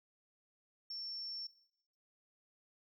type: tone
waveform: triangle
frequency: 5430 Hz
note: F8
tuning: 50 cents flat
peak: -38 dBFS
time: 0.9-1.47 s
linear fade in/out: 5 ms
effects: noise-tail reverb RT60 0.7 s tail -19 dB re dry + tanh soft clip ceiling -39 dBFS